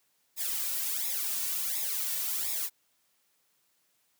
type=noise with flanger; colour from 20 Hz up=blue; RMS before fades=-32 dBFS; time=0.36-2.7 s; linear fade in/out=50 ms; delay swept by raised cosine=0.66 to 2.46 ms; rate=1.4 Hz; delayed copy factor=-0.9; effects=white hiss -72 dBFS RMS until 4.19 s + high-pass 100 Hz 12 dB/octave

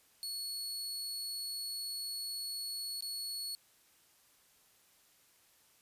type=tone with dropouts; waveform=sawtooth; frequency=4382 Hz; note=C#8; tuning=21 cents flat; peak=-35 dBFS; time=0.23-3.55 s; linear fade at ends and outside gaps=0 ms; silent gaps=3.007-3.024 s; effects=white hiss -67 dBFS RMS until 5.81 s + resampled to 32000 Hz

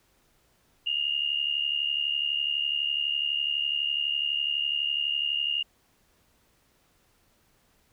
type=tone pair together; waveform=sine; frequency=2800 / 2872 Hz; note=F7 / F7; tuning=+4 / +48 cents; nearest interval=unison; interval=44 cents; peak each=-28 dBFS; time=0.86-5.63 s; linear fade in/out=10 ms; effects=pink hiss -66 dBFS RMS until 7.92 s

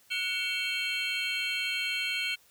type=tone cluster; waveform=triangle; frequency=1461 / 2243 / 2686 / 3155 / 4221 Hz; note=F#6 / C#7 / E7 / G7 / C8; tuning=-22 / +20 / +32 / +10 / +14 cents; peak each=-38 / -32 / -33 / -33 / -37 dBFS; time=0.1-2.36 s; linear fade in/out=20 ms; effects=white hiss -62 dBFS RMS until 2.5 s

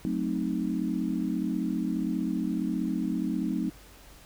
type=chord; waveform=sine; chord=F# diminished seventh; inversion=none; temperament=equal; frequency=185 / 220 / 261.6 / 311.1 Hz; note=F#3 / A3 / C4 / Eb4; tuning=0 / 0 / 0 / 0 cents; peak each=-32 dBFS; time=0.05-3.7 s; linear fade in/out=0 ms; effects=added 50 Hz sine -54 dBFS peak until 4.25 s + pink hiss -53 dBFS RMS until 4.25 s

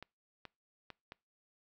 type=clicks; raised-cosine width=0.3 ms; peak=-30 dBFS; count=4; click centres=0.026 / 0.453 / 0.903 / 1.121 s; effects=noise-tail reverb RT60 0.3 s tail -26 dB re dry

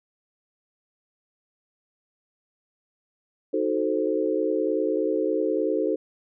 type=chord; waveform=sine; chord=D# diminished seventh; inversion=none; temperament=equal; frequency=311.1 / 370 / 440 / 523.3 Hz; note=D#4 / F#4 / A4 / C5; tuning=0 / 0 / 0 / 0 cents; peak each=-27 / -28 / -26 / -28 dBFS; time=3.53-5.96 s; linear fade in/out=10 ms; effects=none

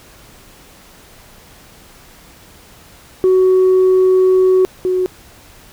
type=tone pair in turn; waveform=sine; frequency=372.9 / 368.2 Hz; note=F#4 / F#4; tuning=+14 / -8 cents; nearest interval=unison; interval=22 cents; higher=first; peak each=-6 / -12 dBFS; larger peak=first; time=3.24-4.65 / 4.85-5.06 s; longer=first; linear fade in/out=0 ms; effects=tanh soft clip ceiling -6 dBFS + pink hiss -43 dBFS RMS until 5.72 s

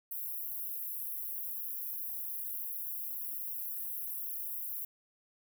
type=high-pass noise; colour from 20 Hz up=white; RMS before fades=-39 dBFS; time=0.11-4.85 s; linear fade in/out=5 ms; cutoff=11000 Hz; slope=96 dB/octave; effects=none

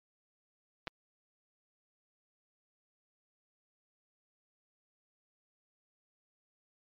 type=clicks; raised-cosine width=0.3 ms; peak=-22 dBFS; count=2; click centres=0.872 / 0.878 s; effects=MP3 96 kbps

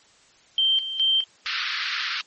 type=tone with tremolo; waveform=sine; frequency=3136 Hz; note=G7; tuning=in tune; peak=-17 dBFS; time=0.58-1.24 s; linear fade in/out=2 ms; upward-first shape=square; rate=2.4 Hz; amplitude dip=70%
type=band-pass noise; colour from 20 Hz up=pink; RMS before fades=-28 dBFS; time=1.46-2.21 s; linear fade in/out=0 ms; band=1300 to 4900 Hz; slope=48 dB/octave
effects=white hiss -56 dBFS RMS until 2.26 s + MP3 32 kbps

